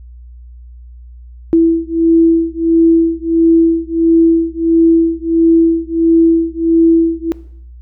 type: beating tone pair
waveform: sine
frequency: 329.6 / 331.1 Hz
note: E4 / E4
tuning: 0 / +8 cents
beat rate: 1.5 Hz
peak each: -11 dBFS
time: 1.53-7.32 s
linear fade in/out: 0 ms
effects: noise-tail reverb RT60 0.7 s tail -19 dB re dry + added 60 Hz sine -32 dBFS peak until 7.81 s